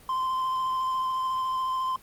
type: tone with vibrato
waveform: triangle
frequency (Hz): 1038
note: C6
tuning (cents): -14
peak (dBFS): -23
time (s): 0.09-1.96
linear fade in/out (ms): 2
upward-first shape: square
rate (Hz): 14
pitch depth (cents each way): 11
effects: pink hiss -53 dBFS RMS until 2.02 s + Opus 24 kbps